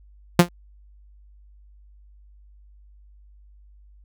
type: tone with exponential decay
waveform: sawtooth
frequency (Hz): 174.61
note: F3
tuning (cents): 0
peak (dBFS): -3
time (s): 0.39-0.49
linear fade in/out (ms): 5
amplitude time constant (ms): 20
effects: added 50 Hz sine -48 dBFS peak until 4.04 s